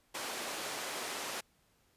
pink band-pass noise, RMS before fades -40 dBFS, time 0.14-1.41 s, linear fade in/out 10 ms, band 420 to 11000 Hz, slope 12 dB/octave, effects pink hiss -71 dBFS RMS until 1.96 s + resampled to 32000 Hz

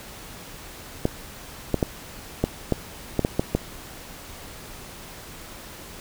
clicks, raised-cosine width 2 ms, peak -6 dBFS, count 9, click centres 1.054 / 1.743 / 1.828 / 2.44 / 2.723 / 3.193 / 3.249 / 3.395 / 3.55 s, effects pink hiss -41 dBFS RMS until 6 s

